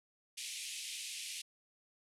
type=band-pass noise; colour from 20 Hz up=pink; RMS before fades=-44 dBFS; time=0.37-1.42 s; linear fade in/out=10 ms; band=2300 to 11000 Hz; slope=48 dB/octave; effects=none